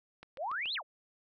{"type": "click train", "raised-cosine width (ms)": 0.3, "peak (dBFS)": -32, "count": 4, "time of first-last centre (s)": [0.23, 0.657], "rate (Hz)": 7.02}
{"type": "exponential two-way sweep", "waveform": "sine", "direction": "up then down", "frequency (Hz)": [491.4, 4364, 491.4], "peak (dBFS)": -33, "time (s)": [0.37, 0.83], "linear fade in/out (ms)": 50, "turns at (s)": 0.74}
{"effects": []}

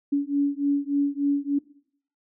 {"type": "beating tone pair", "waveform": "sine", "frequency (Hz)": [282.2, 285.6], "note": ["C#4", "D4"], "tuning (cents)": [31, -48], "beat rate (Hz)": 3.4, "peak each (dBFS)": -24, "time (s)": [0.12, 1.59], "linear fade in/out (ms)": 10, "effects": ["noise-tail reverb RT60 0.6 s tail -19 dB re dry"]}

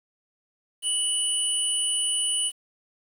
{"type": "tone pair together", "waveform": "sine", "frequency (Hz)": [2960, 9404], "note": ["F#7", "D9"], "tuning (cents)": [0, 1], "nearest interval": "octave + minor sixth", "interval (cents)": 2001, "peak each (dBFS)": [-26, -25], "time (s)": [0.82, 2.52], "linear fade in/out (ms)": 50, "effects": ["8-bit"]}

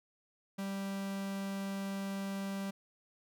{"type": "tone", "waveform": "45% pulse", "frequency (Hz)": 196, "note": "G3", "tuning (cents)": 0, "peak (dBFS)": -36, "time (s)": [0.58, 2.71], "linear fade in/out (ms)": 10, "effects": []}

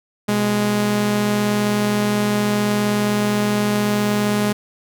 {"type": "tone pair together", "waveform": "sawtooth", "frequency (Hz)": [123.47, 207.7], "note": ["B2", "G#3"], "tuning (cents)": [0, 0], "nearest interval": "major sixth", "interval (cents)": 900, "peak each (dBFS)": [-22, -13], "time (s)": [0.28, 4.53], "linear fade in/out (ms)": 10, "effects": []}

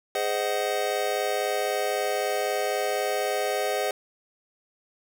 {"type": "chord", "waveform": "square", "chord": "Ab dominant seventh", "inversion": "none", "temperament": "just", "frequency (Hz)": [415.3, 519.1, 623, 747.5], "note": ["Ab4", "C5", "Eb5", "Gb5"], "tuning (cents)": [0, -14, 2, 17], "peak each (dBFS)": -31, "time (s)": [0.15, 3.91], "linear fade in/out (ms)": 2, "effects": []}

